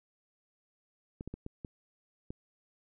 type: clicks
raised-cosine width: 3 ms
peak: -27 dBFS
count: 6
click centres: 1.209 / 1.276 / 1.34 / 1.464 / 1.648 / 2.305 s
effects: none